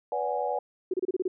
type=chord; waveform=sine; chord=G# half-diminished seventh; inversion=first; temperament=equal with one note detuned; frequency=493.9 / 574.2 / 740 / 830.6 Hz; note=B4 / D5 / F#5 / G#5; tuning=0 / -39 / 0 / 0 cents; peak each=-32 dBFS; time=0.12-0.59 s; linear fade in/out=2 ms
type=tone bursts; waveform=sine; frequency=370 Hz; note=F#4; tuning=in tune; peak=-24 dBFS; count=7; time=0.91-1.28 s; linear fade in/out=5 ms; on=28 ms; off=29 ms
effects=none